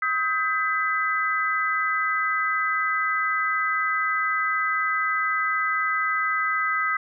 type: tone cluster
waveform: sine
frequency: 1268 / 1581 / 2005 Hz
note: D#6 / G6 / B6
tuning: +32 / +14 / +26 cents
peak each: -24 / -28 / -26 dBFS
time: 0.02-6.97 s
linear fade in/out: 5 ms
effects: none